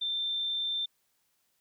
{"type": "tone", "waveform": "sine", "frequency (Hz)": 3571, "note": "A7", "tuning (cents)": 25, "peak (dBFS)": -29, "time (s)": [0.01, 0.86], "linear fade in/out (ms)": 10, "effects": ["white hiss -74 dBFS RMS until 1.6 s"]}